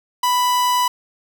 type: tone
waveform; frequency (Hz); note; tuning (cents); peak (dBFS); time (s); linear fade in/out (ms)
45% pulse; 990; B5; +4; -15; 0.23-0.88; 5
effects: none